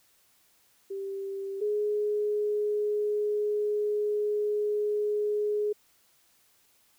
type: tone pair in turn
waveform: sine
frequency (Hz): 392 / 418.2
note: G4 / G#4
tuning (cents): 0 / +12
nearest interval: minor second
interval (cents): 112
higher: second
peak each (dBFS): -32 / -25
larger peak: second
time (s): 0.9-1.61 / 1.61-5.73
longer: second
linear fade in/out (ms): 10
effects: white hiss -65 dBFS RMS until 6.98 s